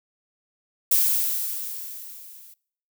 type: noise with level ramp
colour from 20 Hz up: violet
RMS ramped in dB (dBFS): -18 to -48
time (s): 0.91-2.54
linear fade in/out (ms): 5
effects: noise-tail reverb RT60 0.6 s tail -24 dB re dry